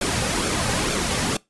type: noise with flanger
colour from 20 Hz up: pink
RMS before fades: -23 dBFS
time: 0.01-1.37 s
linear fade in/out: 5 ms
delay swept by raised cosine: 1 to 3 ms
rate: 2.2 Hz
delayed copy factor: -0.55
effects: noise-tail reverb RT60 0.2 s tail -22 dB re dry + resampled to 24000 Hz